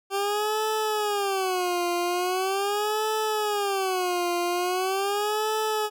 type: tone with vibrato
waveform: 20% pulse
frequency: 389.6 Hz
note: G4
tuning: 11 cents flat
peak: -19 dBFS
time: 0.1-5.9 s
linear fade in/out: 50 ms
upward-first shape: sine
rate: 0.41 Hz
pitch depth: 190 cents each way
effects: none